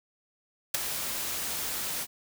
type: noise with ADSR envelope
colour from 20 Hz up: white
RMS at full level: -23 dBFS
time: 0.74-2.07 s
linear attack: 7 ms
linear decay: 10 ms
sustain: -10 dB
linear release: 49 ms
effects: none